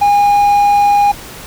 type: tone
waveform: triangle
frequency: 816 Hz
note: G#5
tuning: 31 cents flat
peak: -5 dBFS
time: 0.01-1.12 s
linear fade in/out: 10 ms
effects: pink hiss -31 dBFS RMS until 1.46 s